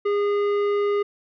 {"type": "tone with tanh clipping", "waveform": "sine", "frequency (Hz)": 408.8, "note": "G#4", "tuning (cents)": -27, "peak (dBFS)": -21, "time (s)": [0.05, 1.03], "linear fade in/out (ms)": 10, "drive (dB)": 12, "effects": []}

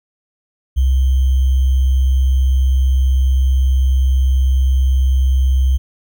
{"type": "tone with sample-and-hold", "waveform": "sine", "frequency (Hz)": 65.4, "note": "C2", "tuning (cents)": 0, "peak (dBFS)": -10, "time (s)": [0.76, 5.78], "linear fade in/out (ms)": 20, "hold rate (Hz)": 3150, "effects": []}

